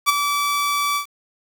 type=tone with ADSR envelope; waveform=sawtooth; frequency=1154 Hz; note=D6; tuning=31 cents flat; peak=-7 dBFS; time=0.06-1.06 s; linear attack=31 ms; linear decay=18 ms; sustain=-8 dB; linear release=99 ms; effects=7-bit